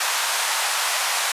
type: band-pass noise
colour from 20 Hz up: pink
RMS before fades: -23 dBFS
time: 0-1.32 s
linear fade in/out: 5 ms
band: 780 to 12000 Hz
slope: 24 dB/octave
effects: resampled to 32000 Hz